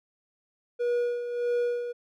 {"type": "tone with tremolo", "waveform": "triangle", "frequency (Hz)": 482, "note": "B4", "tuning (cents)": -42, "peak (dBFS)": -21, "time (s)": [0.79, 1.93], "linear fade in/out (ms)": 20, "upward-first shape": "sine", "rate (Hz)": 1.6, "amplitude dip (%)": 60, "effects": []}